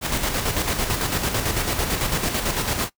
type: noise with tremolo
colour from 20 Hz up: pink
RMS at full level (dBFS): -22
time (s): 0.01-2.9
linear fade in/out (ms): 50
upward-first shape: square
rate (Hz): 9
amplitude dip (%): 45
effects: noise-tail reverb RT60 0.1 s tail -19 dB re dry